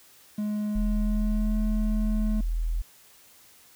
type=tone with pitch glide; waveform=triangle; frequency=210 to 214 Hz; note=G#3 to A3; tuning=+19 to -48 cents; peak=-24 dBFS; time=0.38-2.41 s; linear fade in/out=5 ms; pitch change=+33 cents; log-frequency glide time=1.02-1.58 s
type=tone; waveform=sine; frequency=41.07 Hz; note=E1; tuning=6 cents flat; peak=-24 dBFS; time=0.75-2.82 s; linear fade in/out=10 ms
effects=white hiss -55 dBFS RMS until 3.75 s